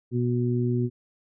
harmonic tone, 121.8 Hz, B2, 24 cents flat, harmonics 1 / 2 / 3, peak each -24 / -27 / -29 dBFS, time 0.11-0.9 s, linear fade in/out 50 ms, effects none

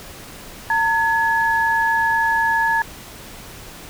sine tone pair together, 908 / 1695.9 Hz, A#5 / G#6, -46 / +36 cents, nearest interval major seventh, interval 1082 cents, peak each -18 dBFS, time 0.7-2.82 s, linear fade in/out 2 ms, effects pink hiss -38 dBFS RMS until 3.89 s

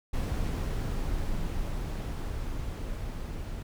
brown noise with level ramp, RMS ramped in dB -29 to -36 dBFS, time 0.13-3.63 s, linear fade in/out 10 ms, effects none

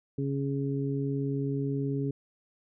harmonic tone, 138.6 Hz, C#3, in tune, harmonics 1 / 2 / 3, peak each -30 / -32 / -35 dBFS, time 0.18-2.11 s, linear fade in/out 5 ms, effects none

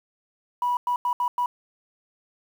sine tone bursts at uneven times, 977 Hz, B5, 19 cents flat, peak -20 dBFS, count 5, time 0.62-0.77 / 0.87-0.96 / 1.05-1.13 / 1.2-1.28 / 1.38-1.46 s, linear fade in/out 2 ms, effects tanh soft clip ceiling -16 dBFS + 8-bit

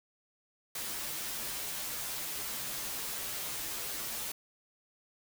white noise with comb filter, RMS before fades -38 dBFS, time 0.75-4.32 s, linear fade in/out 5 ms, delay 11 ms, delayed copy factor -0.8, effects none

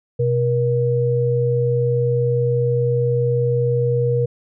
sine tone pair together, 126.2 / 476.5 Hz, B2 / A#4, +38 / +38 cents, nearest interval octave + major seventh, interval 2300 cents, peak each -18 dBFS, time 0.19-4.26 s, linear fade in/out 10 ms, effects none

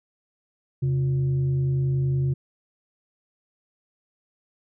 sine tone with frequency modulation, 134.8 Hz, C#3, 48 cents flat, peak -20 dBFS, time 0.82-2.34 s, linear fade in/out 10 ms, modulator 219 Hz, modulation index 0.32, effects none

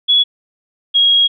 sine tone pair in turn, 3381 / 3289 Hz, G#7 / G#7, +30 / -18 cents, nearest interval unison, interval 48 cents, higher first, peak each -8 dBFS, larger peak neither, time 0.08-0.24 / 0.94-1.28 s, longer second, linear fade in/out 20 ms, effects none

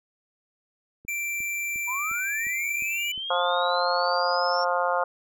click train, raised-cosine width 3 ms, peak -35 dBFS, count 7, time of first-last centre 1.05-3.178 s, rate 2.82 Hz
square tone, 2349 Hz, D7, in tune, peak -28 dBFS, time 1.08-3.12 s, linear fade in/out 5 ms
sine linear sweep, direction up, 943 to 5480 Hz, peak -30 dBFS, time 1.87-4.65 s, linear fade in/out 20 ms
harmonic tone, 176.5 Hz, F3, 19 cents sharp, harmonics 3 / 4 / 5 / 6 / 7 / 8, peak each -27 / -28 / -29 / -30 / -30 / -31 dBFS, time 3.3-5.04 s, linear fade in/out 5 ms
effects none

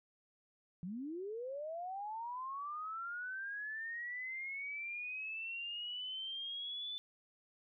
sine linear sweep, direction up, 164.81 to 3520 Hz, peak -40 dBFS, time 0.83-6.98 s, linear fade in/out 0 ms, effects none

